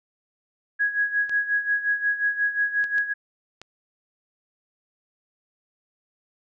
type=tone with tremolo; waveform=sine; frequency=1661.2 Hz; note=G#6; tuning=in tune; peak=-18 dBFS; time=0.79-3.14 s; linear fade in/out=20 ms; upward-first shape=sine; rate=5.6 Hz; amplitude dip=75%
type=clicks; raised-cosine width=0.2 ms; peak=-23 dBFS; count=4; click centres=1.295 / 2.841 / 2.982 / 3.616 s
effects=none